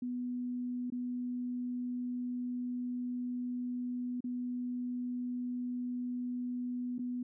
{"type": "tone with dropouts", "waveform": "sine", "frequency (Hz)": 246.9, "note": "B3", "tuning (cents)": 0, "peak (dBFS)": -34, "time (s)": [0.02, 7.23], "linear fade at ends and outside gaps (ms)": 5, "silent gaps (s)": [[0.902, 0.921], [4.206, 4.241], [6.983, 6.991]], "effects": []}